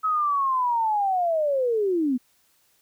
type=linear sweep; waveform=sine; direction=down; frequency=1290 to 238.5 Hz; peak=-20 dBFS; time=0.03-2.18 s; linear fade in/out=20 ms; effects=white hiss -64 dBFS RMS until 2.81 s